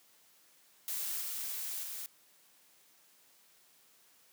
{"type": "noise with level steps", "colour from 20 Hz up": "blue", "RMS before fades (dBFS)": [-37, -39, -42], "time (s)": [0.88, 2.06], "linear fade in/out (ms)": 0, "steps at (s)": [1.21, 1.83], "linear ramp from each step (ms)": 5, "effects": ["white hiss -65 dBFS RMS until 4.32 s", "high-pass 150 Hz 12 dB/octave"]}